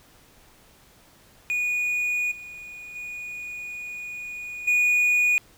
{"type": "tone with level steps", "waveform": "triangle", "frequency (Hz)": 2458, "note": "D#7", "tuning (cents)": -22, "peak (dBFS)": [-21, -36, -31, -16], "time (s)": [1.5, 5.38], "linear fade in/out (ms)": 0, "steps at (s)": [2.31, 2.95, 4.67], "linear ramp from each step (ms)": 10, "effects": ["pink hiss -55 dBFS RMS until 5.57 s"]}